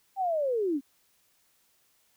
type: linear sweep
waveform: sine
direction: down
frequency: 794 to 256.1 Hz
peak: -25 dBFS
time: 0.16-0.81 s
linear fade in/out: 50 ms
effects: white hiss -68 dBFS RMS until 2.16 s